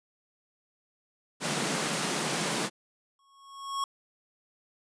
pink high-pass noise, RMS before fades -30 dBFS, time 1.4-2.7 s, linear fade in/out 50 ms, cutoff 140 Hz, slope 96 dB/octave
square tone with exponential growth, 1100 Hz, C#6, 14 cents flat, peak -27 dBFS, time 3.19-3.84 s, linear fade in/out 2 ms, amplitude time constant 140 ms
effects resampled to 22050 Hz

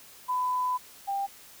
sine tone pair in turn, 1002 / 792.9 Hz, B5 / G5, +25 / +20 cents, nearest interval major third, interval 405 cents, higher first, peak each -25 / -27 dBFS, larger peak first, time 0.28-0.78 / 1.07-1.27 s, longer first, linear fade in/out 20 ms, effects white hiss -51 dBFS RMS until 1.6 s

